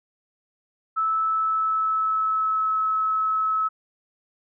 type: tone with pitch glide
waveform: sine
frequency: 1309 to 1294 Hz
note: E6 to E6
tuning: -13 to -32 cents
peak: -20 dBFS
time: 0.96-3.69 s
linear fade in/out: 20 ms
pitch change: -19 cents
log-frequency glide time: 1.25-2.79 s
effects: none